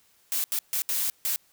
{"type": "noise bursts at uneven times", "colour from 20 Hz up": "blue", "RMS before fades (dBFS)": -27, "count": 5, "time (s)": [[0.32, 0.44], [0.52, 0.59], [0.73, 0.82], [0.89, 1.1], [1.25, 1.36]], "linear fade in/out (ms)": 0, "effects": ["white hiss -63 dBFS RMS until 1.52 s"]}